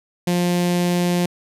sawtooth tone with notch filter, 176.3 Hz, F3, 17 cents sharp, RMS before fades -19 dBFS, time 0.27-1.26 s, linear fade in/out 5 ms, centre 1300 Hz, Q 1.5, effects resampled to 32000 Hz

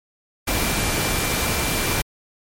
sine tone in noise, 2359 Hz, D7, 7 cents sharp, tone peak -31 dBFS, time 0.47-2.02 s, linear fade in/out 10 ms, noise pink, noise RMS -22 dBFS, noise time 0.47-2.02 s, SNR -12 dB, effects MP3 64 kbps

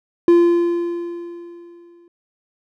triangle tone with exponential decay, 344.3 Hz, F4, 25 cents flat, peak -5 dBFS, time 0.28-2.08 s, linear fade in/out 2 ms, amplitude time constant 390 ms, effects none

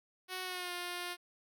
5% pulse tone with pitch glide, 370 to 353.7 Hz, F#4 to F4, 0 to +22 cents, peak -27 dBFS, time 0.28-1.17 s, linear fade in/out 50 ms, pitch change -78 cents, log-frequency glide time 0.43-0.72 s, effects none

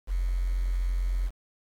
sine tone with quantisation, 44.45 Hz, F1, 31 cents sharp, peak -24 dBFS, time 0.07-1.31 s, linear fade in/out 50 ms, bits 8, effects AAC 64 kbps

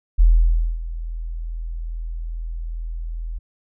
sine tone with ADSR envelope, 41.2 Hz, E1, in tune, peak -8 dBFS, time 0.18-3.39 s, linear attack 22 ms, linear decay 580 ms, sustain -17 dB, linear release 15 ms, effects none

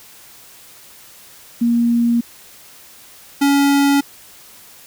sine / square tone pair in turn, 235.5 / 281.1 Hz, A#3 / C#4, +18 / +24 cents, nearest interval minor third, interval 306 cents, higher second, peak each -12 dBFS, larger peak neither, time 1.61-2.21 / 3.41-4.01 s, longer neither, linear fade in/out 10 ms, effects white hiss -43 dBFS RMS until 4.86 s

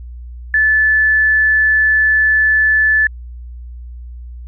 sine tone, 1740 Hz, A6, 20 cents flat, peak -9 dBFS, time 0.54-3.07 s, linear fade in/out 2 ms, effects added 60 Hz sine -28 dBFS peak until 4.47 s

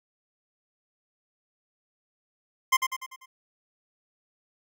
25% pulse tone with echo, 1046.5 Hz, C6, in tune, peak -14 dBFS, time 2.72-2.77 s, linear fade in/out 10 ms, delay 98 ms, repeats 5, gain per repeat -6 dB, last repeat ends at 3.26 s, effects none

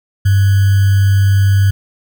sine tone with sample-and-hold, 98.1 Hz, G2, 2 cents sharp, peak -7 dBFS, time 0.25-1.71 s, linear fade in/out 10 ms, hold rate 1575 Hz, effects none

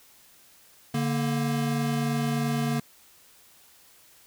square tone pair together, 145 / 234 Hz, D3 / A#3, -22 / +7 cents, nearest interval minor sixth, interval 829 cents, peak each -28 / -28 dBFS, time 0.94-2.8 s, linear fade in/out 5 ms, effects white hiss -56 dBFS RMS until 4.26 s

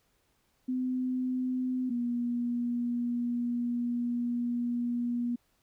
sine tone pair in turn, 254.6 / 240.3 Hz, C4 / B3, -47 / -47 cents, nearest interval minor second, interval 100 cents, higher first, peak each -28 dBFS, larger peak neither, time 0.68-1.9 / 1.9-5.36 s, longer second, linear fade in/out 10 ms, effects pink hiss -72 dBFS RMS until 5.62 s

